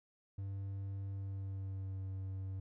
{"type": "tone with pitch glide", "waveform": "triangle", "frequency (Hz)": [98, 95.6], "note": ["G2", "G2"], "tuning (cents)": [0, -43], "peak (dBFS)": -37, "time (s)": [0.38, 2.6], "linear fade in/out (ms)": 5, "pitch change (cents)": -43, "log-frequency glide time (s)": [1.12, 2], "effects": []}